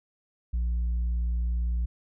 sine tone with tanh clipping, 58.9 Hz, A#1, 19 cents sharp, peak -25 dBFS, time 0.53-1.86 s, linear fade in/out 10 ms, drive 2 dB, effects none

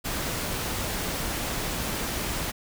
pink noise, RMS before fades -30 dBFS, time 0.04-2.52 s, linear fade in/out 20 ms, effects none

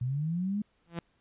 sine linear sweep, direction up, 118.7 to 213 Hz, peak -28 dBFS, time 0.01-0.62 s, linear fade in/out 5 ms
sawtooth tone with exponential growth, 169.4 Hz, E3, 48 cents sharp, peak -26 dBFS, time 0.86-0.99 s, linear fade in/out 0 ms, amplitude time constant 27 ms
effects pink hiss -71 dBFS RMS until 1.2 s + resampled to 8000 Hz

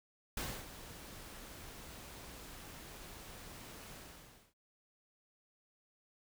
pink noise with ADSR envelope, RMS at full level -39 dBFS, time 0.37-4.54 s, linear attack 4 ms, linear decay 270 ms, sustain -12 dB, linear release 600 ms, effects none

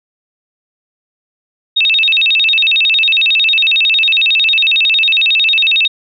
sine tone with vibrato, 3136 Hz, G7, in tune, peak -8 dBFS, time 1.76-5.88 s, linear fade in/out 10 ms, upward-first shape square, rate 11 Hz, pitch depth 300 cents each way, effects none

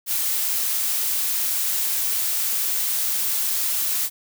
blue noise, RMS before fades -23 dBFS, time 0.06-4.1 s, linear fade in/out 50 ms, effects none

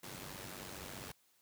pink noise with amplitude modulation, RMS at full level -44 dBFS, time 0.03-1.12 s, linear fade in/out 5 ms, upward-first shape sine, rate 95.3 Hz, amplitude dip 65%, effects white hiss -72 dBFS RMS until 1.41 s + high-pass 80 Hz 12 dB/octave

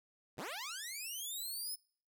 10% pulse linear sweep, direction up, 64.9 to 5250 Hz, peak -33 dBFS, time 0.37-1.76 s, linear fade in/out 20 ms, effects noise-tail reverb RT60 0.5 s tail -26 dB re dry

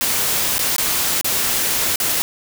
white noise with dropouts, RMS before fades -19 dBFS, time 0.01-2.22 s, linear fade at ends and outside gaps 0 ms, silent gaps 0.582-0.592 / 0.763-0.782 / 1.212-1.245 / 1.958-2.001 s, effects none

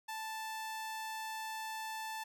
sawtooth tone, 880 Hz, A5, in tune, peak -36 dBFS, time 0.08-2.24 s, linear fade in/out 10 ms, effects none

